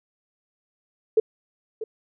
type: tone with echo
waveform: sine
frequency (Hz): 440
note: A4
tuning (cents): 0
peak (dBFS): -13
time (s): 1.17-1.2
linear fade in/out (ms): 5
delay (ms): 640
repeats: 1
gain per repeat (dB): -14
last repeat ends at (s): 1.84
effects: none